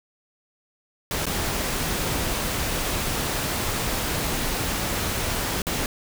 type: noise with dropouts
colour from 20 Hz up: pink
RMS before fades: -26 dBFS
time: 1.11-5.86 s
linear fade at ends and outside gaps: 1 ms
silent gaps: 1.256-1.266 / 5.619-5.668 s
effects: none